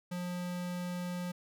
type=tone; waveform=square; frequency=178 Hz; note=F3; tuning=33 cents sharp; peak=-36 dBFS; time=0.11-1.32 s; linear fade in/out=10 ms; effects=none